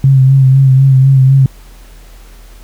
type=tone with vibrato; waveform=sine; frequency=133.6 Hz; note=C3; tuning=36 cents sharp; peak=-3 dBFS; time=0.04-1.46 s; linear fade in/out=2 ms; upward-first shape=sine; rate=4 Hz; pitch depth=36 cents each way; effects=added 41 Hz sine -33 dBFS peak until 2.63 s + pink hiss -43 dBFS RMS until 2.63 s